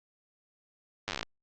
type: slowing click train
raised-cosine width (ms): 0.2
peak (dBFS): -15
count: 12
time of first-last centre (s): 1.08-1.23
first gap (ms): 9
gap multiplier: 1.08
effects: low-pass 6000 Hz 12 dB/octave + Opus 48 kbps